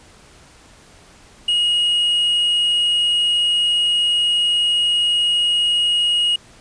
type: tone with quantisation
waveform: triangle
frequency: 2883 Hz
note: F#7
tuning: 46 cents flat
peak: -13 dBFS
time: 1.48-6.36 s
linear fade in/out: 5 ms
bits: 7
effects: pink hiss -47 dBFS RMS until 6.6 s + resampled to 22050 Hz